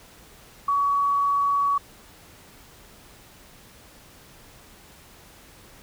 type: tone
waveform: sine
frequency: 1129 Hz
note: C#6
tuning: 31 cents sharp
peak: -19 dBFS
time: 0.68-1.78 s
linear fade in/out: 5 ms
effects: pink hiss -50 dBFS RMS until 5.82 s